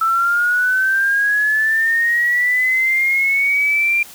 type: linear sweep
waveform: sine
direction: up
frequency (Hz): 1318.5 to 2387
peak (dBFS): -13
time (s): 0.01-4.03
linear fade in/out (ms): 5
effects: white hiss -39 dBFS RMS until 4.14 s